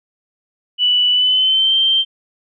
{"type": "tone with pitch glide", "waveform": "sine", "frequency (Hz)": [2964, 3140], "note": ["F#7", "G7"], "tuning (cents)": [2, 2], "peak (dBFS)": -11, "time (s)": [0.78, 2.05], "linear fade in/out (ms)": 50, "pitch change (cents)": 100, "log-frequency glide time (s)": [1.11, 1.75], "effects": []}